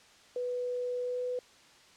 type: tone with pitch glide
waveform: sine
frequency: 493.9 to 497.6 Hz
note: B4 to B4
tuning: 0 to +13 cents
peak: -31 dBFS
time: 0.36-1.39 s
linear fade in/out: 2 ms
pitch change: +13 cents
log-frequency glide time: 1.02-1.23 s
effects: white hiss -58 dBFS RMS until 1.96 s + low-pass 6000 Hz 12 dB/octave